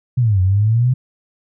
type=exponential two-way sweep; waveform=sine; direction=down then up; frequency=130.81 to 90.7 to 130.81 Hz; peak=-11 dBFS; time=0.17-0.94 s; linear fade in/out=10 ms; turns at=0.41 s; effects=none